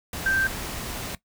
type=tone in noise; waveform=sine; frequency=1568 Hz; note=G6; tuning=in tune; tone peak=-20 dBFS; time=0.26-0.47 s; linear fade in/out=2 ms; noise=pink; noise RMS=-33 dBFS; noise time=0.13-1.15 s; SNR=+10 dB; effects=noise-tail reverb RT60 0.1 s tail -17 dB re dry